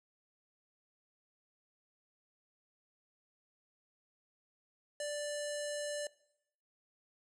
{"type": "tone with low-pass filter", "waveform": "square", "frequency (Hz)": 587.3, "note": "D5", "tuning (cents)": 0, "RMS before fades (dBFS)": -39, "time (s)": [5, 6.07], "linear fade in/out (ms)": 2, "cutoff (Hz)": 8400, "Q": 3.5, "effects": ["noise-tail reverb RT60 0.8 s tail -21 dB re dry"]}